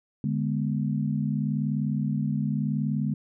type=chord; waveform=sine; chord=G# diminished; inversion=second; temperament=equal; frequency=146.83 / 207.7 / 246.9 Hz; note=D3 / G#3 / B3; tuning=0 / 0 / 0 cents; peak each=-27 / -28 / -31 dBFS; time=0.24-3.14 s; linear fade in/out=2 ms; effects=none